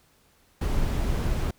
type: noise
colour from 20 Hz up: brown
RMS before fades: -25 dBFS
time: 0.61-1.51 s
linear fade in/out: 5 ms
effects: pink hiss -62 dBFS RMS until 1.58 s